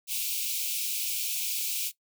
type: high-pass noise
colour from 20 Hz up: white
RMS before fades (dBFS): -31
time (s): 0.07-1.92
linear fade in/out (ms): 50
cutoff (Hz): 2300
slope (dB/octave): 96
effects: noise-tail reverb RT60 0.1 s tail -17 dB re dry